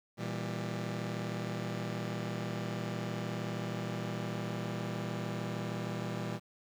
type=chord; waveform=sawtooth; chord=E diminished; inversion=second; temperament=just; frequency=118.67 / 164.81 / 197.78 Hz; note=Bb2 / E3 / G3; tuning=+31 / 0 / +16 cents; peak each=-35 / -36 / -36 dBFS; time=0.17-6.4 s; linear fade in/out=50 ms; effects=low-pass 6000 Hz 12 dB/octave + 10-bit